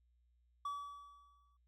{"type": "tone with exponential decay", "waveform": "triangle", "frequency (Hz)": 1145, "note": "D6", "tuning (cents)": -44, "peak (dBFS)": -35, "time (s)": [0.65, 1.57], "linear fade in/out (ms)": 5, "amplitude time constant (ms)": 200, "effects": ["added 60 Hz sine -70 dBFS peak until 1.67 s"]}